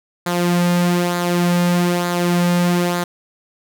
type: tone with flanger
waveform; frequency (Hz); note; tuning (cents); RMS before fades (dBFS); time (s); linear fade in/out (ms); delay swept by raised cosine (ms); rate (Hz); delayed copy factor
sawtooth; 175.5; F3; +9; -17; 0.26-3.04; 5; 0.35 to 3.05; 1.1; -0.5
effects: none